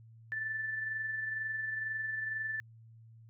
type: tone with amplitude modulation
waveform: sine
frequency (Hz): 1760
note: A6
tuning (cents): 0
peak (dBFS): -32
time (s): 0.32-2.6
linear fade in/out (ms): 0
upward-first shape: sine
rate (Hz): 22.1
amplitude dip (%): 40
effects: added 113 Hz sine -53 dBFS peak until 3.29 s